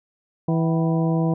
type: harmonic tone with a mistuned harmonic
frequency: 163.7 Hz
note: E3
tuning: 12 cents flat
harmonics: 1 / 2 / 3 / 4 / 5 / 6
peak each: -19 / -25 / -29 / -31 / -33 / -35 dBFS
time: 0.48-1.34 s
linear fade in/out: 5 ms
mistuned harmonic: 5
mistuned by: -110 cents
effects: none